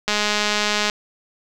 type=click train; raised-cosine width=0.2 ms; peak=-3 dBFS; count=172; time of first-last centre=0.08-0.898 s; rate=209 Hz; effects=none